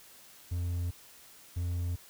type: tone bursts at uneven times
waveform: triangle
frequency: 87.31 Hz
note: F2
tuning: in tune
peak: -28 dBFS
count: 2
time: 0.51-0.91 / 1.56-1.96 s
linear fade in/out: 10 ms
effects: white hiss -55 dBFS RMS until 2.09 s